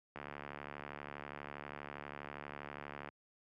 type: click train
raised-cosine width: 0.5 ms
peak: -29 dBFS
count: 213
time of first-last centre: 0.16-3.088 s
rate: 72.4 Hz
effects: high-pass 100 Hz 12 dB/octave